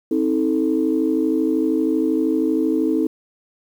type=chord; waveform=sine; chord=A diminished; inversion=first; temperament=just; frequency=264 / 316.8 / 440 Hz; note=C4 / Eb4 / A4; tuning=+16 / +31 / 0 cents; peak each=-21 / -18 / -23 dBFS; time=0.11-3.07 s; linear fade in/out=5 ms; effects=tanh soft clip ceiling -7 dBFS + 8-bit